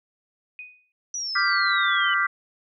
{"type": "tone with exponential decay", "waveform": "sine", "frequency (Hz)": 2489, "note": "D#7", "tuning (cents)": 0, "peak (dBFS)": -33, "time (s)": [0.59, 0.92], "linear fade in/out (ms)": 1, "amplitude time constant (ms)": 71}
{"type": "exponential sweep", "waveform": "sine", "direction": "down", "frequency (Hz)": [5940, 2952], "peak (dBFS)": -27, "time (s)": [1.14, 2.14], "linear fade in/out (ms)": 2}
{"type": "chord", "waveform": "sine", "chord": "G dominant seventh", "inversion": "second", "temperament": "equal", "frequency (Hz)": [1174.7, 1396.9, 1568, 1975.5], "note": ["D6", "F6", "G6", "B6"], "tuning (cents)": [0, 0, 0, 0], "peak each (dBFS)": -25, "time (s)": [1.35, 2.27], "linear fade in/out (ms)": 10}
{"effects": []}